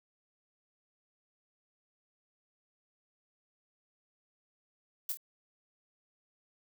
violet noise with echo, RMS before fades -34 dBFS, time 5.09-5.12 s, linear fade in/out 2 ms, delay 26 ms, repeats 2, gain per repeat -7 dB, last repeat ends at 5.172 s, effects none

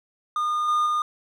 triangle tone with level steps, 1218 Hz, D#6, 37 cents flat, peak -20 / -17 / -19 dBFS, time 0.36-1.02 s, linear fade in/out 2 ms, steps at 0.68 / 0.86 s, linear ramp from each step 5 ms, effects none

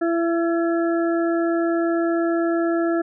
harmonic tone with a mistuned harmonic, 335.7 Hz, E4, 32 cents sharp, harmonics 1 / 2 / 4 / 5, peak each -19 / -25 / -31 / -33 dBFS, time 0.01-3.02 s, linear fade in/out 10 ms, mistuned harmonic 5, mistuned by +16 cents, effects none

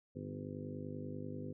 harmonic tone with a mistuned harmonic, 50.2 Hz, G1, 42 cents sharp, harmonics 2 / 3 / 4 / 5 / 6 / 7 / 8 / 9 / 10, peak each -49 / -47 / -55 / -46 / -52 / -54 / -51 / -62 / -51 dBFS, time 0.15-1.53 s, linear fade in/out 10 ms, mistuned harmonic 4, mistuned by -24 cents, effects none

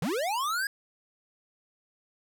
square linear sweep, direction up, 132.3 to 1672 Hz, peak -28 dBFS, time 0.02-0.67 s, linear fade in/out 2 ms, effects none

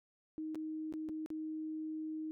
sine tone with dropouts, 313 Hz, D#4, 10 cents sharp, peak -38 dBFS, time 0.38-2.31 s, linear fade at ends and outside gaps 0 ms, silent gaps 0.547-0.555 / 0.925-0.938 / 1.088-1.094 / 1.261-1.303 s, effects none

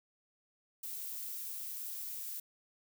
violet noise, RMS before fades -42 dBFS, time 0.83-2.4 s, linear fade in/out 5 ms, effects none

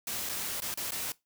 white noise with dropouts, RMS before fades -35 dBFS, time 0.07-1.12 s, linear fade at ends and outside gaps 2 ms, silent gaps 0.291-0.294 / 0.603-0.62 / 0.741-0.773 / 0.908-0.919 s, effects noise-tail reverb RT60 0.2 s tail -21 dB re dry

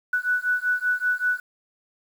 sine beating tone pair, 1480 / 1485.2 Hz, F#6 / F#6, 0 / +6 cents, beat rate 5.2 Hz, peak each -24 dBFS, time 0.13-1.4 s, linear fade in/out 5 ms, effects 8-bit

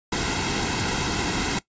pink noise with comb filter, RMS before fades -25 dBFS, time 0.12-1.59 s, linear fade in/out 5 ms, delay 1.7 ms, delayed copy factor -0.6, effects noise-tail reverb RT60 0.1 s tail -18 dB re dry + resampled to 16000 Hz

